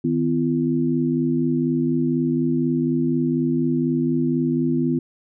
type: tone cluster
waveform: sine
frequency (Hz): 155.8 / 254 / 338.1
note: D#3 / B3 / E4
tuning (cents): +3 / +49 / +44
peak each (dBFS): -24 / -20 / -24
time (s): 0.04-4.99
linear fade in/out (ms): 5
effects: none